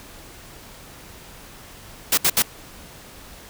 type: noise bursts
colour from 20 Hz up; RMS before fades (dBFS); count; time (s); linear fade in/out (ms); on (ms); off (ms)
white; -17; 3; 2.12-2.423; 5; 55; 69
effects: pink hiss -43 dBFS RMS until 3.49 s